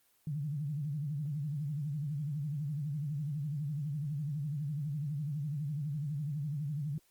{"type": "tone with vibrato", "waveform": "sine", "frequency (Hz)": 146.83, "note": "D3", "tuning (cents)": 0, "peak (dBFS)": -33, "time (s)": [0.27, 6.98], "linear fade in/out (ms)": 2, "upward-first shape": "sine", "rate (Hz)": 12, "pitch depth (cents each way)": 130, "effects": ["white hiss -70 dBFS RMS until 7.1 s", "Opus 24 kbps"]}